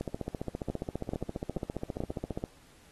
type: two click trains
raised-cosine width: 2 ms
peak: -20 / -19 dBFS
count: 36 / 5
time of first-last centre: 0.01-2.375 / 0.7-2.439 s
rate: 14.8 / 2.3 Hz
effects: pink hiss -60 dBFS RMS until 2.91 s + AAC 32 kbps